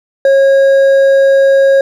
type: tone with hard clipping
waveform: triangle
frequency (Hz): 545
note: C#5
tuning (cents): -29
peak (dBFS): -6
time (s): 0.25-1.81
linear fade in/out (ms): 2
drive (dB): 8
effects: none